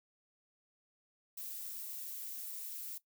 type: noise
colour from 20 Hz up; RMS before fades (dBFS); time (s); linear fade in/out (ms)
violet; -44; 1.37-2.98; 5
effects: noise-tail reverb RT60 0.1 s tail -17 dB re dry